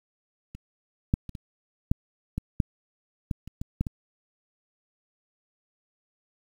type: clicks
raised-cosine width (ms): 5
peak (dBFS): -28 / -9 / -25 / -25 / -9 / -16 / -9 / -14 / -28 / -20 / -12 / -18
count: 12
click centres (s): 0.55 / 1.139 / 1.293 / 1.352 / 1.915 / 2.38 / 2.602 / 3.312 / 3.476 / 3.615 / 3.81 / 3.868
effects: 8-bit